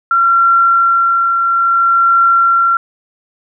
sine tone with tremolo, 1367 Hz, F6, 37 cents flat, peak -6 dBFS, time 0.11-2.77 s, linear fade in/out 2 ms, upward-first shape triangle, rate 0.59 Hz, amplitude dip 40%, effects none

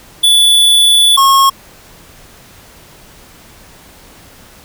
square tone pair in turn, 3455 / 1088.3 Hz, A7 / C#6, -32 / -32 cents, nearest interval octave + minor sixth, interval 2000 cents, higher first, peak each -6 dBFS, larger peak neither, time 0.23-1.17 / 1.17-1.5 s, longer first, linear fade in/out 10 ms, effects pink hiss -40 dBFS RMS until 4.64 s

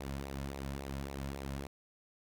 sawtooth tone with flanger, 68.7 Hz, C#2, 15 cents flat, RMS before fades -41 dBFS, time 0-1.67 s, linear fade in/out 5 ms, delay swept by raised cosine 0.61 to 2.61 ms, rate 3.6 Hz, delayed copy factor -0.6, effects none

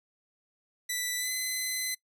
10% pulse tone with pitch glide, 1978 to 2030 Hz, B6 to B6, +2 to +47 cents, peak -21 dBFS, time 0.89-1.95 s, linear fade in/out 10 ms, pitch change +45 cents, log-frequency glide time 1.17-1.31 s, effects noise-tail reverb RT60 0.1 s tail -22 dB re dry

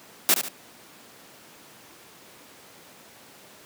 white noise with echo, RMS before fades -18 dBFS, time 0.29-0.34 s, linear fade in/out 0 ms, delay 72 ms, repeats 2, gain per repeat -8 dB, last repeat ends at 0.484 s, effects pink hiss -49 dBFS RMS until 3.65 s + high-pass 200 Hz 12 dB/octave

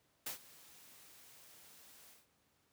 white noise with ADSR envelope, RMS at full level -40 dBFS, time 0.26-2.27 s, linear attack 7 ms, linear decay 110 ms, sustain -20 dB, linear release 170 ms, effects pink hiss -75 dBFS RMS until 2.72 s + high-pass 80 Hz 12 dB/octave

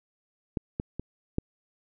clicks, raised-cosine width 3 ms, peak -15 / -16 / -20 / -13 dBFS, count 4, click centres 0.572 / 0.799 / 0.996 / 1.384 s, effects none

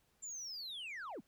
sine linear sweep, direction down, 7300 to 134.5 Hz, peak -40 dBFS, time 0.22-1.21 s, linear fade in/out 20 ms, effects tanh soft clip ceiling -42 dBFS + pink hiss -75 dBFS RMS until 1.27 s

